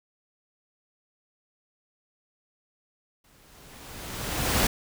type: noise with exponential growth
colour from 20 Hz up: pink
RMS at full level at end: -21 dBFS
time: 3.24-4.67 s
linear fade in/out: 5 ms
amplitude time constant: 310 ms
effects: none